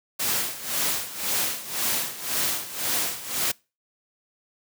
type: noise with tremolo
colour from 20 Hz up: white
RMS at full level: -24 dBFS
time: 0.19-3.52 s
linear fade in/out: 10 ms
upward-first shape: sine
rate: 1.9 Hz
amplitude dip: 80%
effects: noise-tail reverb RT60 0.3 s tail -25 dB re dry + high-pass 100 Hz 12 dB/octave